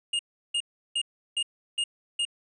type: tone bursts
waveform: square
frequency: 2841 Hz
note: F7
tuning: 29 cents sharp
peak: -25 dBFS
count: 6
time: 0.13-2.252 s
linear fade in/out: 5 ms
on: 62 ms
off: 350 ms
effects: resampled to 22050 Hz